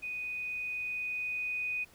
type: tone with level ramp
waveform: sine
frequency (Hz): 2487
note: D#7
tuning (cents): -1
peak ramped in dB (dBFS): -35 to -31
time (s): 0.02-1.85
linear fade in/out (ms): 20
effects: pink hiss -60 dBFS RMS until 1.94 s